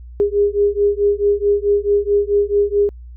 sine beating tone pair, 405.5 / 410.1 Hz, G#4 / G#4, -41 / -22 cents, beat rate 4.6 Hz, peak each -16 dBFS, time 0.2-2.89 s, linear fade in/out 0 ms, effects added 60 Hz sine -33 dBFS peak until 3.16 s

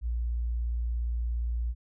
sine tone, 58.6 Hz, A#1, 10 cents sharp, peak -27 dBFS, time 0.01-1.75 s, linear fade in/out 50 ms, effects none

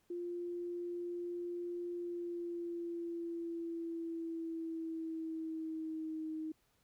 sine tone with pitch glide, 349.2 to 314.7 Hz, F4 to D#4, 0 to +20 cents, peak -38 dBFS, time 0.1-6.52 s, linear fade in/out 5 ms, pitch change -180 cents, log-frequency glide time 1.92-6.31 s, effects pink hiss -75 dBFS RMS until 6.83 s

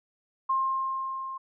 sine tone with level ramp, 1062 Hz, C6, 25 cents sharp, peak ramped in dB -22 to -34 dBFS, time 0.49-1.38 s, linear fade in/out 10 ms, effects none

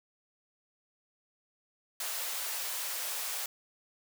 white high-pass noise, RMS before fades -36 dBFS, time 2-3.46 s, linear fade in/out 2 ms, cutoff 500 Hz, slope 24 dB/octave, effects none

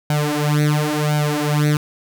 sawtooth tone with flanger, 149.5 Hz, D3, 31 cents sharp, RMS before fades -18 dBFS, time 0.1-1.77 s, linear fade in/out 2 ms, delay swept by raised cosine 1.3 to 6.2 ms, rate 0.95 Hz, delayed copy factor +0.95, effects none

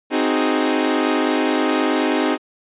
sawtooth chord, Ab dominant seventh, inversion first, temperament equal, 261.6 / 311.1 / 370 / 415.3 Hz, C4 / Eb4 / Gb4 / Ab4, 0 / 0 / 0 / 0 cents, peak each -17 / -16 / -22 / -20 dBFS, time 0.1-2.38 s, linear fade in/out 50 ms, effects resampled to 8000 Hz

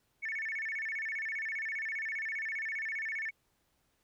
sine tone with vibrato, 1989 Hz, B6, 12 cents sharp, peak -33 dBFS, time 0.22-3.31 s, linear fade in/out 20 ms, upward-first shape square, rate 15 Hz, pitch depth 190 cents each way, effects tanh soft clip ceiling -29 dBFS + pink hiss -75 dBFS RMS until 4.03 s

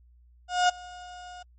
35% pulse tone with ADSR envelope, 720 Hz, F#5, 47 cents flat, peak -16 dBFS, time 0.48-1.43 s, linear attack 210 ms, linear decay 11 ms, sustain -23 dB, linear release 8 ms, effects added 60 Hz sine -54 dBFS peak until 1.58 s + MP3 32 kbps

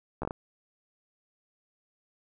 slowing click train, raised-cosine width 1 ms, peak -19 dBFS, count 5, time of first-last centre 0.22-0.309 s, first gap 13 ms, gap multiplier 1.37, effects none

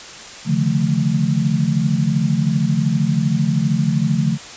sine tone cluster, 139.8 / 152.6 / 175.3 / 218.4 Hz, C#3 / D#3 / F3 / A3, +15 / -33 / +7 / -13 cents, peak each -20 dBFS, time 0.45-4.38 s, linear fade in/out 50 ms, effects white hiss -35 dBFS RMS until 4.56 s + resampled to 16000 Hz

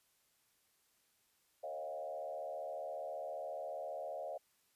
sine tone with frequency modulation, 622.3 Hz, D#5, in tune, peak -40 dBFS, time 1.63-4.38 s, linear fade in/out 10 ms, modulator 74.7 Hz, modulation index 1.4, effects white hiss -75 dBFS RMS until 4.75 s + resampled to 32000 Hz

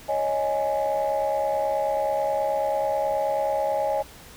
sine chord, C# suspended second, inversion none, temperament just, 554.4 / 623.7 / 831.5 Hz, C#5 / D#5 / G#5, 0 / +4 / +2 cents, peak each -25 dBFS, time 0.08-4.03 s, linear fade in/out 20 ms, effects tanh soft clip ceiling -16 dBFS + pink hiss -46 dBFS RMS until 4.36 s

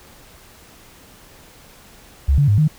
sine tone with pitch steps, 69.3 / 142.8 / 102.9 / 153.6 Hz, C#2 / D3 / G#2 / D#3, 0 / -48 / -16 / -22 cents, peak -11 dBFS, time 2.28-2.68 s, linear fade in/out 10 ms, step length 100 ms, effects pink hiss -46 dBFS RMS until 2.78 s

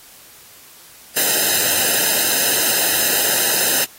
white noise with comb filter, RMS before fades -17 dBFS, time 1.16-3.85 s, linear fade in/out 10 ms, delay 0.88 ms, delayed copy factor -0.85, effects white hiss -44 dBFS RMS until 3.98 s + AAC 48 kbps

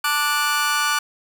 sawtooth chord, D major, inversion second, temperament just, 881 / 1174.7 / 1468.3 Hz, A5 / D6 / F#6, +2 / 0 / -14 cents, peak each -24 / -18 / -18 dBFS, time 0.04-0.99 s, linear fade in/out 5 ms, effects none

